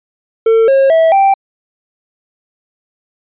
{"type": "tone with pitch steps", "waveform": "triangle", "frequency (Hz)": [449.7, 541, 650.8, 783], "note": ["A4", "C#5", "E5", "G5"], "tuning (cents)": [38, -42, -22, -2], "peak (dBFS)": -4, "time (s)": [0.46, 1.34], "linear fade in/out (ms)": 5, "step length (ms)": 220, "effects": ["resampled to 8000 Hz"]}